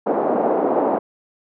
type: band-pass noise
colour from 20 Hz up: white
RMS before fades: -19 dBFS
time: 0.06-0.99 s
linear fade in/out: 10 ms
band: 250 to 760 Hz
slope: 24 dB/octave
effects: none